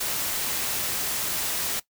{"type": "noise with amplitude modulation", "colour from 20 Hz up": "white", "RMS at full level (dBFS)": -26, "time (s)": [0, 1.8], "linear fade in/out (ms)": 10, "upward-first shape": "sine", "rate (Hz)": 256, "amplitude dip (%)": 40, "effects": ["noise-tail reverb RT60 0.1 s tail -18 dB re dry"]}